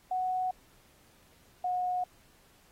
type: tone pair in turn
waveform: sine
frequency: 740 / 726.4 Hz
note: F#5 / F#5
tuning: 0 / -32 cents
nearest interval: unison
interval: 32 cents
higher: first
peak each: -28 dBFS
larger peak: neither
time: 0.11-0.51 / 1.64-2.04 s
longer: neither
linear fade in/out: 5 ms
effects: pink hiss -63 dBFS RMS until 2.71 s + AAC 48 kbps